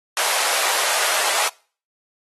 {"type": "high-pass noise", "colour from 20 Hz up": "pink", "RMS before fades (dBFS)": -21, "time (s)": [0.17, 1.48], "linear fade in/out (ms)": 2, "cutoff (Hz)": 610, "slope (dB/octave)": 24, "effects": ["noise-tail reverb RT60 0.4 s tail -23 dB re dry", "AAC 32 kbps"]}